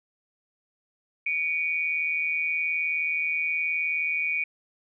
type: tone pair together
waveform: sine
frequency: 2273 / 2432 Hz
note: C#7 / D#7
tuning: +43 / -40 cents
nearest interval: minor second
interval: 117 cents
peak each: -27 dBFS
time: 1.26-4.44 s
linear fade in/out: 5 ms
effects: none